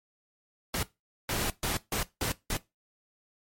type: noise bursts at uneven times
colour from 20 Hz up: pink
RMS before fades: -30 dBFS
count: 6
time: 0.74-0.83 / 1.29-1.5 / 1.63-1.77 / 1.92-2.03 / 2.21-2.32 / 2.5-2.57 s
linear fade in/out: 2 ms
effects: noise-tail reverb RT60 0.2 s tail -18 dB re dry + MP3 64 kbps